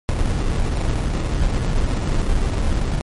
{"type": "noise with sample-and-hold", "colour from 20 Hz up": "brown", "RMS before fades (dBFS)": -19, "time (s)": [0.09, 3.01], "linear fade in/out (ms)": 0, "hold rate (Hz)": 1575, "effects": ["MP3 48 kbps"]}